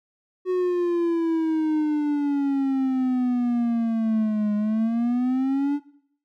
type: exponential two-way sweep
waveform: triangle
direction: down then up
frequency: 370 to 207.7 to 291.9 Hz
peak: -18 dBFS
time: 0.45-5.8 s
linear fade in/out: 50 ms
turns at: 4.55 s
effects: noise-tail reverb RT60 0.7 s tail -20 dB re dry